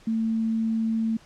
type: tone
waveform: sine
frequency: 223.8 Hz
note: A3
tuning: 30 cents sharp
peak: -22 dBFS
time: 0.07-1.17 s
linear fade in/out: 5 ms
effects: pink hiss -54 dBFS RMS until 1.25 s + low-pass 7000 Hz 12 dB/octave